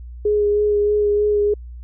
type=tone with vibrato; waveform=sine; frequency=415.3 Hz; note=G#4; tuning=in tune; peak=-14 dBFS; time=0.25-1.54 s; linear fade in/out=5 ms; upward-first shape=sine; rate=3.2 Hz; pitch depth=16 cents each way; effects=added 60 Hz sine -32 dBFS peak until 1.83 s